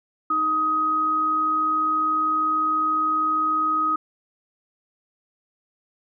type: tone pair together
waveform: sine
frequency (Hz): 311.1 / 1257.4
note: D#4 / D#6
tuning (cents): 0 / +18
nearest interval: 2 octaves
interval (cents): 2418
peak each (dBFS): -31 / -19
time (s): 0.3-3.96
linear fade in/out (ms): 5
effects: none